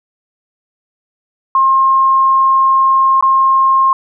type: tone with dropouts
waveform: sine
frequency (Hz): 1067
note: C6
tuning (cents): +34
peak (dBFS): -7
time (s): 1.55-3.93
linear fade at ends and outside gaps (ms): 2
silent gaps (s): 3.21-3.225
effects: none